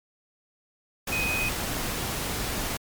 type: tone in noise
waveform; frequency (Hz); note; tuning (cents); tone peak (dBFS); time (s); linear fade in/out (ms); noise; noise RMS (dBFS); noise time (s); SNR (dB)
sine; 2506; D#7; +12; -26; 1.12-1.49; 5; pink; -30; 1.07-2.77; +1
effects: MP3 96 kbps